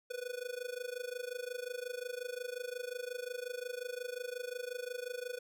square tone with amplitude modulation, 493.9 Hz, B4, in tune, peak -36 dBFS, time 0.1-5.39 s, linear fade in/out 10 ms, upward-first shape sine, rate 25.6 Hz, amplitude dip 90%, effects none

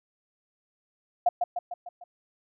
sine tone with echo, 708 Hz, F5, 23 cents sharp, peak -17 dBFS, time 1.26-1.29 s, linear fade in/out 5 ms, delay 150 ms, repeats 5, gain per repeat -5 dB, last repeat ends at 2.04 s, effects none

